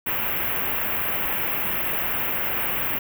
white band-stop noise, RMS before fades -25 dBFS, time 0.06-2.99 s, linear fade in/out 10 ms, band 2900 to 13000 Hz, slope 48 dB/octave, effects none

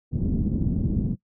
white low-pass noise, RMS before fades -24 dBFS, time 0.11-1.16 s, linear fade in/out 50 ms, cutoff 240 Hz, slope 24 dB/octave, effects noise-tail reverb RT60 0.1 s tail -21 dB re dry

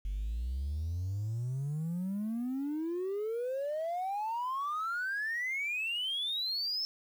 triangle exponential sweep, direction up, 46.23 to 5340 Hz, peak -29 dBFS, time 0.05-6.85 s, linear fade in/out 0 ms, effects tanh soft clip ceiling -28 dBFS + 10-bit

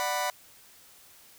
sawtooth chord, B minor, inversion first, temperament just, 592.7 / 740.8 / 987.8 Hz, D5 / F#5 / B5, +16 / +2 / 0 cents, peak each -30 / -28 / -27 dBFS, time 0-0.3 s, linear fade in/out 0 ms, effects white hiss -55 dBFS RMS until 1.38 s

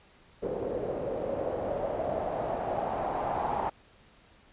white noise with low-pass filter sweep, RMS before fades -32 dBFS, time 0.42-3.7 s, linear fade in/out 10 ms, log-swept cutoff 470 to 850 Hz, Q 4.4, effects pink hiss -59 dBFS RMS until 4.52 s + resampled to 8000 Hz

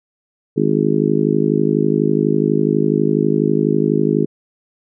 harmonic tone, 52.1 Hz, G#1, 6 cents sharp, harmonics 3 / 4 / 5 / 6 / 7 / 8, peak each -20 / -20 / -20 / -20 / -20 / -20 dBFS, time 0.56-4.26 s, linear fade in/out 20 ms, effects none

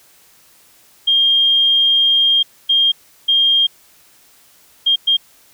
sine tone bursts at uneven times, 3215 Hz, G7, 43 cents sharp, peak -10 dBFS, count 5, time 1.07-2.43 / 2.69-2.92 / 3.28-3.67 / 4.86-4.96 / 5.07-5.17 s, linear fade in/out 10 ms, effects white hiss -50 dBFS RMS until 5.53 s

